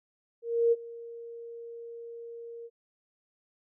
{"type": "tone with ADSR envelope", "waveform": "sine", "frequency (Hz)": 466.2, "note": "A#4", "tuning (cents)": 0, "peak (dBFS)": -19, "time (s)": [0.42, 2.7], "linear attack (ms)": 300, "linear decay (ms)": 33, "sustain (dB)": -21, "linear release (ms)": 45, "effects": []}